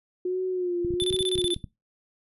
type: tone with vibrato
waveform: sine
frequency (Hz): 360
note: F#4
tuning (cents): -47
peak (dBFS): -24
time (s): 0.25-1.54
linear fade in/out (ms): 5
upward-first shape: sine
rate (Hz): 1.3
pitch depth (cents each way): 58
type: clicks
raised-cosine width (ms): 5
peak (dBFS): -23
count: 12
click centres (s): 0.848 / 0.906 / 0.939 / 1.022 / 1.108 / 1.142 / 1.208 / 1.356 / 1.387 / 1.444 / 1.564 / 1.642
type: tone bursts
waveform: square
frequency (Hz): 3520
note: A7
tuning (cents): 0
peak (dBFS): -25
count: 9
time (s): 1-1.543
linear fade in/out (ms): 0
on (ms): 39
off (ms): 24
effects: noise-tail reverb RT60 0.2 s tail -19 dB re dry + resampled to 32000 Hz